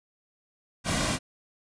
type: noise with comb filter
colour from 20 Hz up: pink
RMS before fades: -27 dBFS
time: 0.84-1.19 s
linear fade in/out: 50 ms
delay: 2.3 ms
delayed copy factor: -0.55
effects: resampled to 22050 Hz